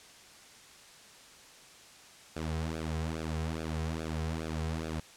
sawtooth tone with flanger, 79.9 Hz, D#2, 47 cents sharp, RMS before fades -35 dBFS, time 2.36-5 s, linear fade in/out 5 ms, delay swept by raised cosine 0.97 to 3.47 ms, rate 2.4 Hz, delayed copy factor -0.9, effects white hiss -54 dBFS RMS until 5.16 s + low-pass 8000 Hz 12 dB/octave

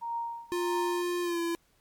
sine tone with tremolo, 932.3 Hz, A#5, in tune, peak -29 dBFS, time 0.01-1.03 s, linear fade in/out 20 ms, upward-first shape triangle, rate 1.6 Hz, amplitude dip 95%
square tone with pitch glide, 352 to 338.1 Hz, F4 to E4, +14 to +44 cents, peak -29 dBFS, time 0.52-1.55 s, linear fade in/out 0 ms, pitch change -70 cents, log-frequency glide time 1.22-1.4 s
effects pink hiss -68 dBFS RMS until 1.8 s + MP3 96 kbps

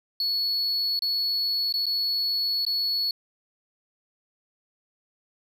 triangle tone with dropouts, 4394 Hz, C#8, 16 cents flat, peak -22 dBFS, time 0.2-3.11 s, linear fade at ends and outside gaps 2 ms, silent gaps 0.992-1.021 / 1.725-1.739 / 1.857-1.865 / 2.651-2.665 s, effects none

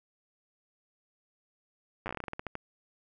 slowing click train, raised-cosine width 0.5 ms, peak -21 dBFS, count 15, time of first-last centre 2.06-2.554 s, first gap 9 ms, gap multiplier 1.19, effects none

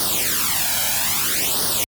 white noise with flanger, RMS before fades -20 dBFS, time 0-1.84 s, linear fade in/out 0 ms, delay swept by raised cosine 0.2 to 1.3 ms, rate 0.61 Hz, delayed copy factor +0.8, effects high-pass 60 Hz 12 dB/octave + MP3 96 kbps

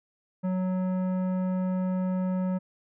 triangle tone with tanh clipping, 185 Hz, F#3, in tune, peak -27 dBFS, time 0.43-2.59 s, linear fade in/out 20 ms, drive 17 dB, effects none

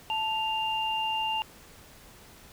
sine tone pair together, 880.1 / 2794 Hz, A5 / F7, 0 / 0 cents, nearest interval octave + minor sixth, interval 2000 cents, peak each -29 / -30 dBFS, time 0.1-1.42 s, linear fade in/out 0 ms, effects pink hiss -52 dBFS RMS until 2.52 s

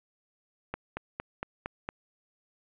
click train, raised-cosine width 0.5 ms, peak -18 dBFS, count 6, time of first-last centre 0.74-1.889 s, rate 4.35 Hz, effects resampled to 8000 Hz + 10-bit

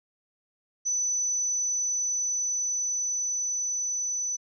sine tone with level ramp, 5990 Hz, F#8, 20 cents sharp, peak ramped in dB -24 to -27 dBFS, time 0.85-4.37 s, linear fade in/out 20 ms, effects none

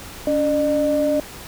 sine tone pair together, 284.5 / 602.8 Hz, C#4 / D5, +45 / +45 cents, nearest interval octave + minor second, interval 1300 cents, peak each -20 / -17 dBFS, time 0.27-1.2 s, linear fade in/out 2 ms, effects tanh soft clip ceiling -9 dBFS + pink hiss -37 dBFS RMS until 1.47 s

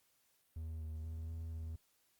triangle tone with pitch steps, 80.1 / 78.6 / 80.7 / 81.7 / 80.6 Hz, E2 / D#2 / E2 / E2 / E2, -49 / +18 / -36 / -15 / -38 cents, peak -39 dBFS, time 0.56-1.76 s, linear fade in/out 5 ms, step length 240 ms, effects white hiss -75 dBFS RMS until 2.19 s + Opus 48 kbps

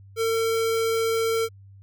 square tone, 452.5 Hz, A4, 48 cents sharp, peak -22 dBFS, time 0.16-1.49 s, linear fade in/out 50 ms, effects added 98 Hz sine -45 dBFS peak until 1.82 s

